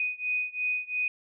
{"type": "beating tone pair", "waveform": "sine", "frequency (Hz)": [2489, 2491.9], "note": ["D#7", "D#7"], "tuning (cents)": [0, 2], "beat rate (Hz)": 2.9, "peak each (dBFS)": [-30, -31], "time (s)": [0, 1.08], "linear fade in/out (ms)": 2, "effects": []}